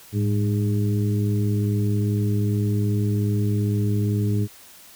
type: harmonic tone with a mistuned harmonic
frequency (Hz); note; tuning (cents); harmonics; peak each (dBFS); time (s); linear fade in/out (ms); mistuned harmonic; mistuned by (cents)
102.5; G#2; -22; 1 / 2 / 3 / 4; -20 / -26 / -30 / -32; 0.12-4.48; 50; 1; +74
effects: white hiss -47 dBFS RMS until 4.95 s